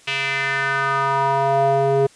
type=tone with band-pass filter sweep; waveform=square; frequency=137.3 Hz; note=C#3; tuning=16 cents flat; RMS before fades=-19 dBFS; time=0.07-2.07 s; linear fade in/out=10 ms; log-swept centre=2700 to 470 Hz; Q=3.4; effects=white hiss -50 dBFS RMS until 2.15 s + resampled to 22050 Hz